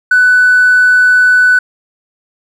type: tone with hard clipping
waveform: sine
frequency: 1494 Hz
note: F#6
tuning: 16 cents sharp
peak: -5 dBFS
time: 0.11-1.59 s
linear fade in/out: 5 ms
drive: 1 dB
effects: none